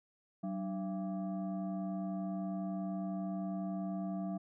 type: tone with frequency modulation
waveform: sine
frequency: 189.5 Hz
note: F#3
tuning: 42 cents sharp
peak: -35 dBFS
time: 0.43-4.38 s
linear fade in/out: 10 ms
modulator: 489 Hz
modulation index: 0.84
effects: none